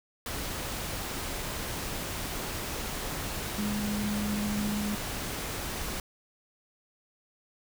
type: tone in noise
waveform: sine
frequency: 207.7 Hz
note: G#3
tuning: in tune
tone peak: -29 dBFS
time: 3.58-4.95 s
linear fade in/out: 2 ms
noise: pink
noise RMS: -35 dBFS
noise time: 0.26-6 s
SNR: +3 dB
effects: none